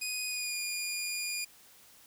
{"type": "tone with pitch glide", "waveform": "15% pulse", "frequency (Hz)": [2489, 2429], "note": ["D#7", "D#7"], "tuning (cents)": [0, -42], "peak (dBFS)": -26, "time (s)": [0.01, 1.45], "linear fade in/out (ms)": 10, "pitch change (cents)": -42, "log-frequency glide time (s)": [0.27, 0.57], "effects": ["white hiss -58 dBFS RMS until 2.06 s"]}